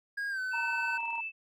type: tone with pitch glide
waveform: triangle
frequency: 1634 to 1515.8 Hz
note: G#6 to F#6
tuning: -29 to +41 cents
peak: -30 dBFS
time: 0.17-0.98 s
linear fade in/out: 10 ms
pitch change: -130 cents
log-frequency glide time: 0.29-0.4 s
type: tone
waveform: sine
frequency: 2637 Hz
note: E7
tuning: in tune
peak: -34 dBFS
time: 0.51-1.32 s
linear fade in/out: 50 ms
type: tone with tremolo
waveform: sine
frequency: 930 Hz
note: A#5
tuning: 4 cents flat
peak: -33 dBFS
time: 0.53-1.21 s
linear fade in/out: 10 ms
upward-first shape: square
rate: 20 Hz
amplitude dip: 45%
effects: none